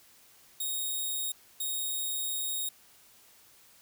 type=tone pair in turn; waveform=5% pulse; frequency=3746 / 3746 Hz; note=A#7 / A#7; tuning=+8 / +8 cents; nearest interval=unison; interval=0 cents; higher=neither; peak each=-23 dBFS; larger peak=neither; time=0.6-1.32 / 1.6-2.69 s; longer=second; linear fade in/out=5 ms; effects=white hiss -59 dBFS RMS until 3.81 s